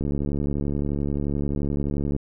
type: click train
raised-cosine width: 3 ms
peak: -14 dBFS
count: 155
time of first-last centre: 0.01-2.164 s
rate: 71.5 Hz
effects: none